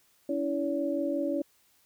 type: tone cluster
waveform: sine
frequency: 282.7 / 328.2 / 569 Hz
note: C#4 / E4 / C#5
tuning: +34 / -8 / +45 cents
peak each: -31 / -32 / -31 dBFS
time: 0.29-1.42 s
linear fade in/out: 5 ms
effects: white hiss -66 dBFS RMS until 1.85 s